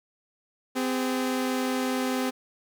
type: tone pair together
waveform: sawtooth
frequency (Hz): 256.9 / 407.8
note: C4 / G#4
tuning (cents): -32 / -32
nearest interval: minor sixth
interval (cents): 800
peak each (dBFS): -22 / -29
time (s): 0.75-2.31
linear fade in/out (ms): 20
effects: none